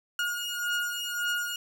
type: beating tone pair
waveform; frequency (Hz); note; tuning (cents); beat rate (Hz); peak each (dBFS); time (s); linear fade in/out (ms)
30% pulse; 1432 / 1433.8; F6 / F6; +43 / +45; 1.8; -29; 0.19-1.56; 2
effects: none